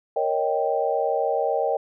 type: chord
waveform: sine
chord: Eb dominant seventh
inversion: second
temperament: equal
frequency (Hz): 466.2 / 554.4 / 622.3 / 784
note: Bb4 / Db5 / Eb5 / G5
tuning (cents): 0 / 0 / 0 / 0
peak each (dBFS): -26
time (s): 0.16-1.77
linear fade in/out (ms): 5
effects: none